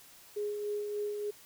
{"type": "tone with tremolo", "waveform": "sine", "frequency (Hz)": 415.3, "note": "G#4", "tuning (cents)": 0, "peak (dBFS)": -31, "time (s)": [0.36, 1.31], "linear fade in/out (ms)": 10, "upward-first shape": "sine", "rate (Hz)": 3.4, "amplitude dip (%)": 35, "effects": ["white hiss -56 dBFS RMS until 1.45 s"]}